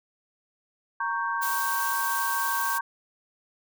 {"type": "chord", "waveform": "sine", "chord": "G diminished", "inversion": "first", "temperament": "equal", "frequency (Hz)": [932.3, 1108.7, 1568], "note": ["Bb5", "Db6", "G6"], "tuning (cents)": [0, 0, 0], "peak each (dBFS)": -30, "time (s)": [1, 2.81], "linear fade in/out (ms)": 5}
{"type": "noise", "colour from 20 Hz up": "blue", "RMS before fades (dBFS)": -32, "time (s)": [1.41, 2.79], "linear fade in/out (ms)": 20}
{"effects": []}